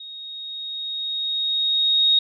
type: tone with level ramp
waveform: sine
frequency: 3746 Hz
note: A#7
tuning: 8 cents sharp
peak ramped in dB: -35 to -13 dBFS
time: 0-2.19 s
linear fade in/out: 5 ms
effects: none